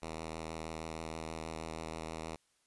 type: tone with vibrato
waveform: 5% pulse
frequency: 80.4 Hz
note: E2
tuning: 43 cents flat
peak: -29 dBFS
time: 0.02-2.36 s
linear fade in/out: 5 ms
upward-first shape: sine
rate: 6.3 Hz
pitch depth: 22 cents each way
effects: white hiss -74 dBFS RMS until 2.66 s + resampled to 24000 Hz